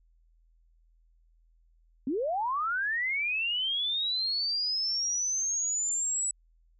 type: linear sweep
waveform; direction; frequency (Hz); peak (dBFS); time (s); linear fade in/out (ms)
sine; up; 239.4 to 7930; -27; 2.07-6.31; 2
effects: added 41 Hz sine -61 dBFS peak until 6.79 s